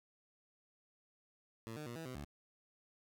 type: tone with pitch steps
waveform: 15% pulse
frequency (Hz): 112.8 / 151.7 / 119.1 / 162.9 / 127.6 / 72.5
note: A2 / D#3 / A#2 / E3 / C3 / D2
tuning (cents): +44 / -44 / +38 / -20 / -43 / -22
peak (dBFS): -38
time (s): 1.67-2.246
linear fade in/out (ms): 0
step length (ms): 96
effects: none